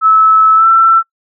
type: tone with pitch glide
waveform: sine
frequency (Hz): 1302 to 1338.6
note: E6 to E6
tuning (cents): -22 to +26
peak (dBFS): -4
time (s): 0.01-1.03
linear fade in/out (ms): 50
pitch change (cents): +48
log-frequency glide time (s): 0.55-0.67
effects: noise-tail reverb RT60 0.1 s tail -21 dB re dry